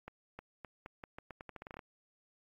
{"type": "accelerating click train", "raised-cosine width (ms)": 0.5, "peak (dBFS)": -30, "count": 16, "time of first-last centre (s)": [0.08, 1.792], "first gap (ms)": 310, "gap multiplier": 0.83, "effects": ["AAC 48 kbps"]}